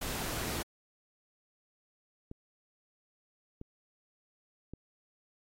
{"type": "noise", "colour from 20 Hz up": "pink", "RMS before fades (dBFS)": -37, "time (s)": [0.01, 0.63], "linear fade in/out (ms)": 10}
{"type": "clicks", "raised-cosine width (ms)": 3, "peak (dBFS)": -30, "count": 3, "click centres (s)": [2.314, 3.614, 4.736]}
{"effects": ["AAC 48 kbps"]}